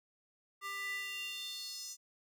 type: tone with high-pass filter sweep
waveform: square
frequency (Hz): 396.6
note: G4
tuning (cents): +20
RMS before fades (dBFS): -42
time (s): 0.61-1.97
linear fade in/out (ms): 50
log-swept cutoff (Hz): 1400 to 6200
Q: 4.4
effects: none